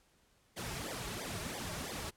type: noise with flanger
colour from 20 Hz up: pink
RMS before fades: -41 dBFS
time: 0.56-2.11 s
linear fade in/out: 20 ms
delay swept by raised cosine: 0.71 to 4.11 ms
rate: 3 Hz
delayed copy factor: -0.9
effects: pink hiss -70 dBFS RMS until 2.16 s + low-pass 12000 Hz 12 dB/octave